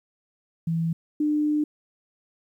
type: tone pair in turn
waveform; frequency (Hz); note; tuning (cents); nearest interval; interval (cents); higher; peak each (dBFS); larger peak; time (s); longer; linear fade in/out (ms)
sine; 164.81 / 299.8; E3 / D4; 0 / +36; minor seventh; 1036; second; -22 / -20; second; 0.67-0.93 / 1.2-1.64; second; 5
effects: 10-bit